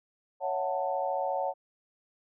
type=chord; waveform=sine; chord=F# minor seventh; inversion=second; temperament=just; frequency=555 / 666 / 740 / 888 Hz; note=C#5 / E5 / F#5 / A5; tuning=+2 / +18 / 0 / +16 cents; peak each=-32 / -38 / -32 / -34 dBFS; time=0.4-1.54 s; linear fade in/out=50 ms; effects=none